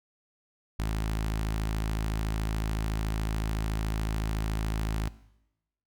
sawtooth tone with notch filter, 53.8 Hz, A1, 38 cents flat, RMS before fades -30 dBFS, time 0.79-5.08 s, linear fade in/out 0 ms, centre 490 Hz, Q 1.9, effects noise-tail reverb RT60 0.9 s tail -19 dB re dry

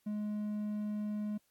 triangle tone, 210 Hz, G#3, 19 cents sharp, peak -32 dBFS, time 0.06-1.38 s, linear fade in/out 10 ms, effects white hiss -75 dBFS RMS until 1.5 s + AAC 64 kbps

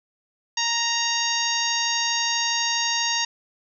harmonic tone, 932.3 Hz, A#5, in tune, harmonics 1 / 2 / 3 / 4 / 5 / 6 / 7, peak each -29 / -29 / -29 / -29 / -29 / -29 / -29 dBFS, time 0.57-3.25 s, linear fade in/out 5 ms, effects none

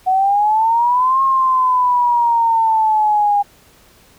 sine exponential two-way sweep, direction up then down, 740 to 1078 to 810 Hz, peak -11 dBFS, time 0.06-3.43 s, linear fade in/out 20 ms, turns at 1.22 s, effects pink hiss -49 dBFS RMS until 4.18 s

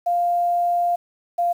sine tone pair in turn, 698.5 / 695.4 Hz, F5 / F5, 0 / -8 cents, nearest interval unison, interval 8 cents, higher first, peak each -17 dBFS, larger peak neither, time 0.06-0.96 / 1.38-1.53 s, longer first, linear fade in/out 10 ms, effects 8-bit

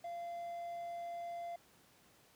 triangle tone, 689 Hz, F5, 24 cents flat, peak -39 dBFS, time 0.04-1.56 s, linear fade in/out 5 ms, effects pink hiss -66 dBFS RMS until 2.35 s + high-pass 100 Hz 12 dB/octave

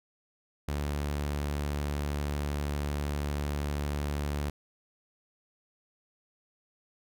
sawtooth tone, 72.7 Hz, D2, 17 cents flat, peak -26 dBFS, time 0.68-4.5 s, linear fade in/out 5 ms, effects none

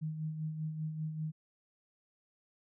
sine tone with tremolo, 156.2 Hz, D#3, 7 cents sharp, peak -33 dBFS, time 0.01-1.32 s, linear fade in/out 20 ms, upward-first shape sine, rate 5.1 Hz, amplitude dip 50%, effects none

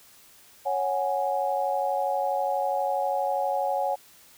sine chord, C# suspended fourth, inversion none, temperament just, 554.4 / 739.2 / 831.5 Hz, C#5 / F#5 / G#5, 0 / -2 / +2 cents, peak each -28 dBFS, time 0.65-3.96 s, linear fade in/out 20 ms, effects white hiss -54 dBFS RMS until 4.37 s

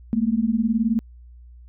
sine beating tone pair, 215.4 / 234.4 Hz, A3 / A#3, -37 / +10 cents, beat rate 19 Hz, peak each -21 dBFS, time 0.13-0.99 s, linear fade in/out 0 ms, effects added 60 Hz sine -42 dBFS peak until 1.68 s

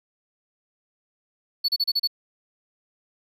triangle tone bursts, 4435 Hz, C#8, in tune, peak -18 dBFS, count 6, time 1.64-2.075 s, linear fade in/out 10 ms, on 45 ms, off 33 ms, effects none

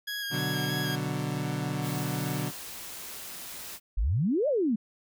20% pulse tone with vibrato, 1646 Hz, G#6, 16 cents flat, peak -27 dBFS, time 0.07-0.96 s, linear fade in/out 10 ms, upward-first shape square, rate 3.2 Hz, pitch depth 17 cents each way
30% pulse chord, B minor, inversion none, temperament equal, 123.47 / 146.83 / 185 Hz, B2 / D3 / F#3, 0 / 0 / 0 cents, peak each -32 / -29 / -33 dBFS, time 0.3-2.52 s, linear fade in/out 50 ms
white noise, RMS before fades -41 dBFS, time 1.81-3.8 s, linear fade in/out 50 ms
sine exponential two-way sweep, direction up then down, 42.19 to 628 to 203.7 Hz, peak -23 dBFS, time 3.97-4.76 s, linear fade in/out 10 ms, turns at 4.48 s
effects none

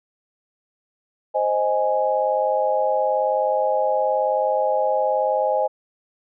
sine chord, Ab major, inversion first, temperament equal, 523.3 / 622.3 / 830.6 Hz, C5 / Eb5 / Ab5, 0 / 0 / 0 cents, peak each -22 dBFS, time 1.34-5.68 s, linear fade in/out 20 ms, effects none

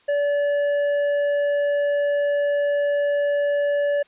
sine tone with hard clipping, 576 Hz, D5, 34 cents flat, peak -20 dBFS, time 0.08-4.03 s, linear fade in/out 10 ms, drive 6 dB, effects white hiss -58 dBFS RMS until 4.07 s + resampled to 8000 Hz

